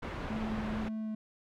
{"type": "low-pass noise", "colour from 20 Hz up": "pink", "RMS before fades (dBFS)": -39, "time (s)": [0.02, 0.89], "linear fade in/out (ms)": 10, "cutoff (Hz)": 2000, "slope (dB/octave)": 12}
{"type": "tone with vibrato", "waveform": "triangle", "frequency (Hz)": 217.3, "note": "A3", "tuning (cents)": -21, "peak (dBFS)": -32, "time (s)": [0.3, 1.15], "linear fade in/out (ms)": 5, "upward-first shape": "sine", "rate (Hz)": 1.9, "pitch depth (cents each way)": 13}
{"effects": []}